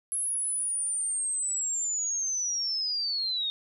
sine linear sweep, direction down, 10840 to 3660 Hz, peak -27 dBFS, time 0.12-3.5 s, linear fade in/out 0 ms, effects 11-bit

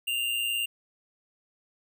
square tone with amplitude modulation, 2794 Hz, F7, in tune, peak -25 dBFS, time 0.07-0.66 s, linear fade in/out 10 ms, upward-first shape sine, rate 119 Hz, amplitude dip 50%, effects 11-bit

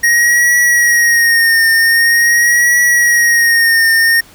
square tone with vibrato, 1874 Hz, A#6, 9 cents sharp, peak -8 dBFS, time 0.03-4.21 s, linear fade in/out 10 ms, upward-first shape triangle, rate 0.45 Hz, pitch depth 55 cents each way, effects pink hiss -41 dBFS RMS until 4.34 s

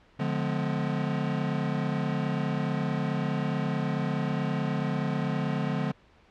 square chord, D diminished seventh, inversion none, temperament just, 146.83 / 176.2 / 211.4 / 253.7 Hz, D3 / F3 / Ab3 / Cb4, 0 / +16 / +31 / +47 cents, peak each -31 / -33 / -34 / -35 dBFS, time 0.19-5.92 s, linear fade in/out 10 ms, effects pink hiss -59 dBFS RMS until 6.3 s + low-pass 3000 Hz 12 dB/octave

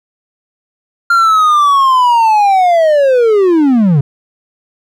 triangle linear sweep, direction down, 1396.9 to 130.81 Hz, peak -4 dBFS, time 1.1-4.01 s, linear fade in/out 5 ms, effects none

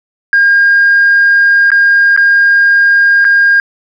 sine tone with dropouts, 1615 Hz, G#6, 49 cents flat, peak -3 dBFS, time 0.33-3.6 s, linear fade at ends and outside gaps 1 ms, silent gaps 1.704-1.717 / 2.164-2.175 / 3.245-3.25 s, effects tanh soft clip ceiling -1 dBFS

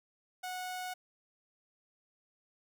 sawtooth tone, 734 Hz, F#5, 14 cents flat, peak -34 dBFS, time 0.43-0.94 s, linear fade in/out 10 ms, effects none

